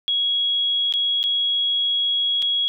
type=tone with dropouts; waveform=sine; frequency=3322 Hz; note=G#7; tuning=in tune; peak=-18 dBFS; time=0.08-2.68 s; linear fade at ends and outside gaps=0 ms; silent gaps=0.925-0.938 / 1.23-1.239 / 2.421-2.425 s; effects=none